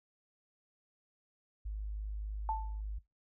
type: tone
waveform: sine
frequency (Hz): 51.91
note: G#1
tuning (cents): 0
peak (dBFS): -36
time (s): 1.65-2.99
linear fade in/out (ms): 10
type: tone with exponential decay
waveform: sine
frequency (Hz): 880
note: A5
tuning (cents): 0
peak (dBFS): -29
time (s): 2.49-2.81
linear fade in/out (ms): 1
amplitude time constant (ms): 68
effects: noise-tail reverb RT60 0.2 s tail -20 dB re dry